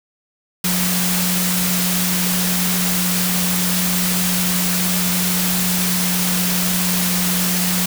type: tone in noise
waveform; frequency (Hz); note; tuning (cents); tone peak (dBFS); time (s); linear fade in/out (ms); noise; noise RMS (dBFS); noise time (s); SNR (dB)
sine; 180.9; F#3; -39; -20; 0.64-7.86; 5; white; -20; 0.64-7.86; -3
effects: none